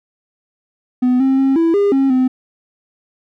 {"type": "tone with pitch steps", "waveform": "triangle", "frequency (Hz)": [250.6, 266.4, 269.1, 330.8, 404, 270.6, 256.8], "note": ["B3", "C4", "C4", "E4", "G#4", "C#4", "C4"], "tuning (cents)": [25, 31, 49, 6, -48, -42, -32], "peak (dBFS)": -8, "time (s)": [1.02, 2.28], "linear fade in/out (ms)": 10, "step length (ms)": 180, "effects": ["tanh soft clip ceiling -4 dBFS"]}